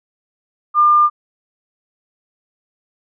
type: tone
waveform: sine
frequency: 1200 Hz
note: D6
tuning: 37 cents sharp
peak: -8 dBFS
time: 0.74-1.1 s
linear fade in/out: 50 ms
effects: none